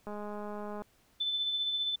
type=click train; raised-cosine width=1 ms; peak=-28 dBFS; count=157; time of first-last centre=0.07-0.82 s; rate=208 Hz
type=tone with tremolo; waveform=sine; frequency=3520 Hz; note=A7; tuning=in tune; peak=-28 dBFS; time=1.2-1.96 s; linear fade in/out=10 ms; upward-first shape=sine; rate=15 Hz; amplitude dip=35%
effects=pink hiss -67 dBFS RMS until 2 s

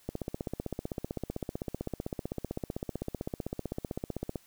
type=click train; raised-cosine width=2 ms; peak=-20 dBFS; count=68; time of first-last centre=0.09-4.358 s; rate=15.7 Hz; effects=white hiss -62 dBFS RMS until 4.46 s

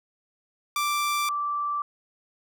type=tone pair in turn; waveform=sawtooth / sine; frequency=1174.7 / 1167.9 Hz; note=D6 / D6; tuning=0 / -10 cents; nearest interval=unison; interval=10 cents; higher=first; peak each=-20 / -25 dBFS; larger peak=first; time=0.76-1.29 / 1.29-1.82 s; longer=neither; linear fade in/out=2 ms; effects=none

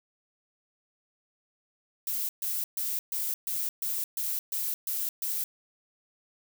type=noise bursts; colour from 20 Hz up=violet; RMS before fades=-31 dBFS; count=10; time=2.07-5.44 s; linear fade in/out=2 ms; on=220 ms; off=130 ms; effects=none

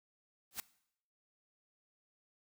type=noise with exponential growth; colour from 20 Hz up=white; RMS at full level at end=-35 dBFS; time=0.51-0.6 s; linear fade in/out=1 ms; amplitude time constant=19 ms; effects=noise-tail reverb RT60 0.7 s tail -20 dB re dry

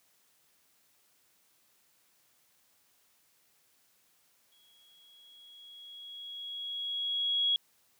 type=tone with exponential growth; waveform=sine; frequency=3322 Hz; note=G#7; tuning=in tune; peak=-24 dBFS; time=4.52-7.56 s; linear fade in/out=1 ms; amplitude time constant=660 ms; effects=white hiss -69 dBFS RMS until 7.99 s + high-pass 80 Hz 12 dB/octave

